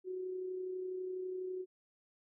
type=tone with amplitude modulation; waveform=sine; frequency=370 Hz; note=F#4; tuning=in tune; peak=-36 dBFS; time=0.04-1.66 s; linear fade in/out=50 ms; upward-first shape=sine; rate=32.1 Hz; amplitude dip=35%; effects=none